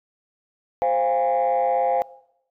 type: chord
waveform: sine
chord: F minor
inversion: second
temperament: equal with one note detuned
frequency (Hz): 523.3 / 698.5 / 815.4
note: C5 / F5 / Ab5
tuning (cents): 0 / 0 / -32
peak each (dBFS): -21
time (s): 0.82-2.02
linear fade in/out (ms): 0
effects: noise-tail reverb RT60 0.8 s tail -21 dB re dry + tanh soft clip ceiling -13 dBFS